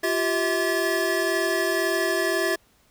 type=tone cluster; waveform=square; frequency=346 / 387.9 / 648 / 1718 Hz; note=F4 / G4 / E5 / A6; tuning=-16 / -18 / -30 / -42 cents; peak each=-28 dBFS; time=0.03-2.56 s; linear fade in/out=10 ms; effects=pink hiss -61 dBFS RMS until 2.9 s